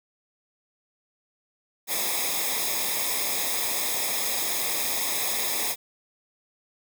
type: noise with comb filter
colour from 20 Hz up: white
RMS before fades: -27 dBFS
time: 1.87-5.76 s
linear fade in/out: 50 ms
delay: 0.68 ms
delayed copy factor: -0.8
effects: none

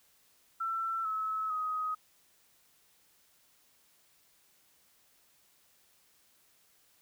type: tone with pitch steps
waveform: sine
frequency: 1340 / 1294 / 1258 Hz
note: E6 / E6 / D#6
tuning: +28 / -32 / +19 cents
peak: -31 dBFS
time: 0.6-1.95 s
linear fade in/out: 10 ms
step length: 450 ms
effects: white hiss -67 dBFS RMS until 7.01 s

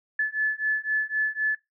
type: beating tone pair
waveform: sine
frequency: 1728 / 1731.9 Hz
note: A6 / A6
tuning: -32 / -28 cents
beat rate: 3.9 Hz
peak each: -26 dBFS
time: 0.19-1.55 s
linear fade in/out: 5 ms
effects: noise-tail reverb RT60 0.2 s tail -21 dB re dry

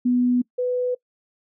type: tone pair in turn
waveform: sine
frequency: 246.9 / 497.4 Hz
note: B3 / B4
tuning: 0 / +12 cents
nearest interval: octave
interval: 1212 cents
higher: second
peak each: -16 / -20 dBFS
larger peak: first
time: 0.05-0.42 / 0.58-0.95 s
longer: neither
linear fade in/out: 10 ms
effects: noise-tail reverb RT60 0.1 s tail -23 dB re dry

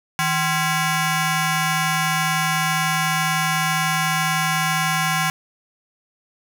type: ring-modulated tone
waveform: 15% pulse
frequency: 606 Hz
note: D#5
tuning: 46 cents flat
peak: -9 dBFS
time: 0.19-5.3 s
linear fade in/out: 0 ms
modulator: 445 Hz
effects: none

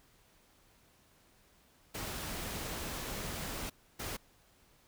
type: noise bursts at uneven times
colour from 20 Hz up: pink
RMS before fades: -40 dBFS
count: 2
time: 1.94-3.7 / 3.99-4.17 s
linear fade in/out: 10 ms
effects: pink hiss -66 dBFS RMS until 4.87 s

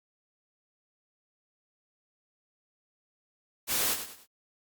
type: noise with echo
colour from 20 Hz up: white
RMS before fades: -28 dBFS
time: 3.67-3.97 s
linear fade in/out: 50 ms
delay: 100 ms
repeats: 3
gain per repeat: -9 dB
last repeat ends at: 4.27 s
effects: Opus 48 kbps

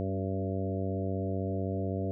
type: harmonic tone with a mistuned harmonic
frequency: 95.9 Hz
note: G2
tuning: 37 cents flat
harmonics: 1 / 2 / 3 / 4 / 5 / 6 / 7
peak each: -33 / -36 / -38 / -39 / -40 / -41 / -41 dBFS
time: 0-2.11 s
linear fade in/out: 0 ms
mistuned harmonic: 3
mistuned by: -22 cents
effects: none

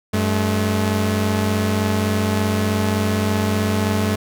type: tone pair together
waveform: sawtooth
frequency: 95.6 / 214.6 Hz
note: G2 / A3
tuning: -43 / -43 cents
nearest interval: octave + major second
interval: 1400 cents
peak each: -16 dBFS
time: 0.13-4.16 s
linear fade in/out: 10 ms
effects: none

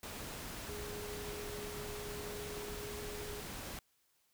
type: tone in noise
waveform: sine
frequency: 415.3 Hz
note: G#4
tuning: in tune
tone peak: -45 dBFS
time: 0.69-3.4 s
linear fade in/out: 2 ms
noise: pink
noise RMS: -45 dBFS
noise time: 0.03-3.79 s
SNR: -3 dB
effects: white hiss -75 dBFS RMS until 4.33 s

